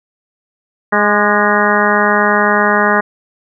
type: harmonic tone with a mistuned harmonic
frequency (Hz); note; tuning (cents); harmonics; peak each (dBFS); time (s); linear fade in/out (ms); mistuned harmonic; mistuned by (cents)
207.7; G#3; 0; 1 / 2 / 3 / 4 / 5 / 6 / 7 / 8 / 9; -18 / -18 / -18 / -18 / -18 / -18 / -18 / -18 / -18; 0.92-3.01; 10; 6; -42
effects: none